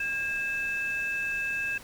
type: tone pair together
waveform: sine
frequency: 1620 / 2622 Hz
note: G#6 / E7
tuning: -43 / -10 cents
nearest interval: minor sixth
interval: 833 cents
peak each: -30 / -29 dBFS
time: 0-1.78 s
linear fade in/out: 5 ms
effects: tanh soft clip ceiling -22 dBFS + pink hiss -48 dBFS RMS until 1.83 s